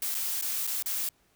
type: noise with dropouts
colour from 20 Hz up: blue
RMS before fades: -31 dBFS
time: 0.02-1.09 s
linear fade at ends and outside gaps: 2 ms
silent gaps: 0.145-0.149 / 0.413-0.422 / 0.668-0.673 / 0.825-0.859 s
effects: pink hiss -67 dBFS RMS until 1.35 s